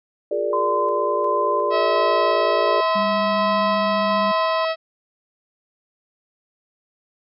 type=chord; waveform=sine; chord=Bb dominant seventh; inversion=second; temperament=equal with one note detuned; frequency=357.4 / 415.3 / 466.2 / 587.3 Hz; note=F4 / Ab4 / Bb4 / D5; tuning=+40 / 0 / 0 / 0 cents; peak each=-29 / -24 / -28 / -23 dBFS; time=0.31-2.81 s; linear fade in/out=5 ms
type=tone with tremolo; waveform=sine; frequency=1028 Hz; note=C6; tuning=31 cents flat; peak=-20 dBFS; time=0.53-4.65 s; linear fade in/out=2 ms; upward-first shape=square; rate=1.4 Hz; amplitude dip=25%
type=harmonic tone; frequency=646 Hz; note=E5; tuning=35 cents flat; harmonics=1 / 2 / 3 / 4 / 5 / 6 / 7 / 8; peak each=-21 / -27 / -31 / -33 / -35 / -37 / -38 / -39 dBFS; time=1.7-4.76 s; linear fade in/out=50 ms
type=tone with vibrato; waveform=sine; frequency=199.6 Hz; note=G3; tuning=32 cents sharp; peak=-25 dBFS; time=2.95-4.32 s; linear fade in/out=10 ms; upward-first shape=sine; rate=15 Hz; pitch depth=12 cents each way
effects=none